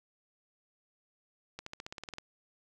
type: accelerating click train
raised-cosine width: 0.2 ms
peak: -24 dBFS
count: 11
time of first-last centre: 1.59-2.184 s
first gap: 74 ms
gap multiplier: 0.95
effects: none